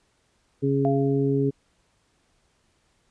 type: harmonic tone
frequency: 138.1 Hz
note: C#3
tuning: 6 cents flat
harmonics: 1 / 2 / 3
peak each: -24 / -24 / -24 dBFS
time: 0.62-1.51 s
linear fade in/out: 20 ms
type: tone with exponential decay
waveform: sine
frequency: 686 Hz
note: F5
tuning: 31 cents flat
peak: -22 dBFS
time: 0.85-1.45 s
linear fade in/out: 0 ms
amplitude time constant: 130 ms
effects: pink hiss -67 dBFS RMS until 3.1 s + resampled to 22050 Hz